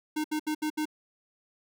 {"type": "tone bursts", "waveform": "square", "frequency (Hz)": 306.3, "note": "D#4", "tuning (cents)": -27, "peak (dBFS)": -28, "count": 5, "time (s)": [0.16, 0.855], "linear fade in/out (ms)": 10, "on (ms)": 83, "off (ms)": 70, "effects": []}